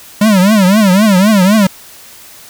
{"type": "tone with vibrato", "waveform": "square", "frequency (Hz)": 200, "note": "G3", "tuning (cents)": 35, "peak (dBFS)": -6, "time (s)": [0.21, 1.67], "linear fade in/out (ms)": 5, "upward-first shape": "triangle", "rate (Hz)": 3.9, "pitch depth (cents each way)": 210, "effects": ["white hiss -36 dBFS RMS until 2.49 s"]}